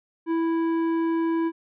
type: tone with tanh clipping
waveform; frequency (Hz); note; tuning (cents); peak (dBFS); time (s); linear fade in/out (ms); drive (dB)
triangle; 329.6; E4; 0; -23; 0.26-1.52; 50; 15
effects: none